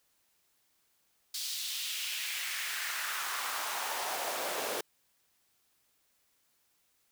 pink noise with high-pass filter sweep, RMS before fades -36 dBFS, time 1.34-4.81 s, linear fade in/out 5 ms, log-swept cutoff 4400 to 450 Hz, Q 2, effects white hiss -73 dBFS RMS until 7.11 s

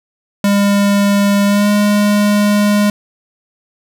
square tone with pitch glide, 201.5 to 206.4 Hz, G3 to G#3, +48 to -10 cents, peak -10 dBFS, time 0.44-2.9 s, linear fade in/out 2 ms, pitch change +42 cents, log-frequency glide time 1.46-1.69 s, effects none

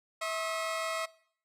20% pulse tone cluster, 650 / 1076 / 1254 Hz, E5 / C6 / D#6, -24 / +48 / +13 cents, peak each -29 / -34 / -36 dBFS, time 0.21-1.06 s, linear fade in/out 10 ms, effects noise-tail reverb RT60 0.6 s tail -21 dB re dry + low-pass 11000 Hz 12 dB/octave

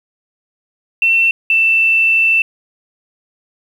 sine tone pair in turn, 2696 / 2667 Hz, E7 / E7, +38 / +20 cents, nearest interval unison, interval 18 cents, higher first, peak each -9 dBFS, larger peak neither, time 1.02-1.31 / 1.5-2.42 s, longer second, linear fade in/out 2 ms, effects 7-bit

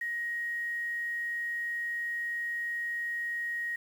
sine tone with quantisation, 1883 Hz, A#6, 17 cents sharp, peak -31 dBFS, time 0.01-3.76 s, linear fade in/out 5 ms, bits 9, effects none

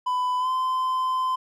triangle tone with pitch glide, 1000 to 1029.3 Hz, B5 to C6, +21 to -29 cents, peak -20 dBFS, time 0.06-1.36 s, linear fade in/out 10 ms, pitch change +50 cents, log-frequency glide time 0.39-0.48 s, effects none

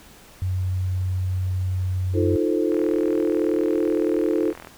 sine tone, 92.5 Hz, F#2, in tune, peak -21 dBFS, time 0.42-2.36 s, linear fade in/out 0 ms
sine chord, F dominant seventh, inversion third, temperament equal, 311.1 / 349.2 / 440 / 523.3 Hz, Eb4 / F4 / A4 / C5, 0 / 0 / 0 / 0 cents, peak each -23 / -23 / -24 / -29 dBFS, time 2.13-4.54 s, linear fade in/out 50 ms
click train, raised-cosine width 0.5 ms, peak -23 dBFS, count 82, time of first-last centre 2.72-4.672 s, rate 41.5 Hz
effects pink hiss -48 dBFS RMS until 4.77 s

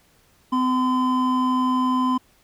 triangle tone pair together, 255.4 / 1021.6 Hz, C4 / C6, -42 / -42 cents, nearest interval 2 octaves, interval 2400 cents, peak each -18 / -20 dBFS, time 0.52-2.18 s, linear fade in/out 10 ms, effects pink hiss -59 dBFS RMS until 2.43 s

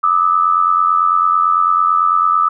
sine tone pair together, 1198 / 1287 Hz, D6 / E6, +34 / -42 cents, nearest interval minor second, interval 124 cents, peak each -13 dBFS, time 0.03-2.49 s, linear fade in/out 10 ms, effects none

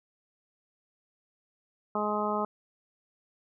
harmonic tone, 210 Hz, G#3, 19 cents sharp, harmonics 1 / 2 / 3 / 4 / 5 / 6, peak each -34 / -34 / -34 / -34 / -34 / -34 dBFS, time 1.95-2.45 s, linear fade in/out 2 ms, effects none

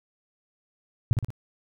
sine tone with echo, 115.8 Hz, A#2, 11 cents flat, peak -15 dBFS, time 1.11-1.13 s, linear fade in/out 0 ms, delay 58 ms, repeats 3, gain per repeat -5 dB, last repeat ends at 1.304 s, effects none

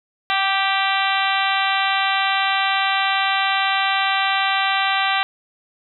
harmonic tone with a mistuned harmonic, 391.2 Hz, G4, 4 cents flat, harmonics 2 / 3 / 4 / 5 / 6 / 7 / 8 / 9 / 10, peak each -22 / -24 / -25 / -26 / -27 / -27 / -28 / -29 / -29 dBFS, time 0.3-5.23 s, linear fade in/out 0 ms, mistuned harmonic 2, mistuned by -18 cents, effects none

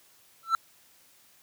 triangle tone with exponential growth, 1336 Hz, E6, 23 cents sharp, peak -15 dBFS, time 0.43-0.55 s, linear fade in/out 1 ms, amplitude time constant 26 ms, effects white hiss -60 dBFS RMS until 1.42 s + high-pass 60 Hz 12 dB/octave

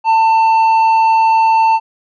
sine tone with tanh clipping, 894 Hz, A5, 27 cents sharp, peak -9 dBFS, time 0.04-1.8 s, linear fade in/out 50 ms, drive 6 dB, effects none

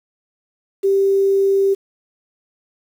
sine tone with quantisation, 392 Hz, G4, in tune, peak -12 dBFS, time 0.83-1.75 s, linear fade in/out 20 ms, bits 7, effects none

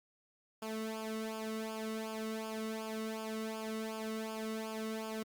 sawtooth tone with flanger, 220 Hz, A3, in tune, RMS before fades -40 dBFS, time 0.62-5.23 s, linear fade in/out 5 ms, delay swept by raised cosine 0.5 to 1.23 ms, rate 2.7 Hz, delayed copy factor -0.8, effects Opus 48 kbps

